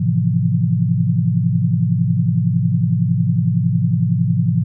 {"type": "chord", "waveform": "sine", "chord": "F major seventh", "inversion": "first", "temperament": "just", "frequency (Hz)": [109.13, 130.96, 163.7, 174.61], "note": ["A2", "C3", "E3", "F3"], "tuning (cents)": [-14, 2, -12, 0], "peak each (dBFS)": -19, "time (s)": [0, 4.64], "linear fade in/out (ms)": 10, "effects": []}